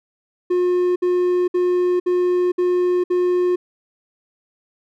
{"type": "tone bursts", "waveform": "triangle", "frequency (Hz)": 358.6, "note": "F4", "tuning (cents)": 46, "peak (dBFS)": -13, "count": 6, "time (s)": [0.5, 3.56], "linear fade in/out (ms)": 10, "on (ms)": 460, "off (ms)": 60, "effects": []}